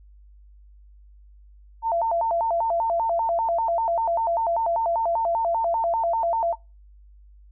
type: tone with vibrato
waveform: sine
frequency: 784 Hz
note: G5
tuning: in tune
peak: -20 dBFS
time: 1.82-6.56 s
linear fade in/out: 50 ms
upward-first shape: square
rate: 5.1 Hz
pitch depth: 250 cents each way
effects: noise-tail reverb RT60 0.3 s tail -26 dB re dry + added 50 Hz sine -47 dBFS peak until 7.51 s